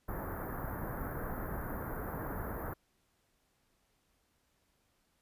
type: band-stop noise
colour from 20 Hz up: pink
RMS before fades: -39 dBFS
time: 0.08-2.74 s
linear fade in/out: 10 ms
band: 1700 to 13000 Hz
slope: 48 dB/octave
effects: pink hiss -75 dBFS RMS until 5.21 s + resampled to 32000 Hz